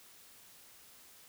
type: silence
effects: white hiss -58 dBFS RMS until 1.28 s